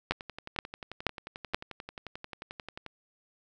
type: two click trains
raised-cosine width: 0.3 ms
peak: -24 / -9 dBFS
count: 32 / 4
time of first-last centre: 0.12-2.863 / 0.11-1.545 s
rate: 11.3 / 2.09 Hz
effects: none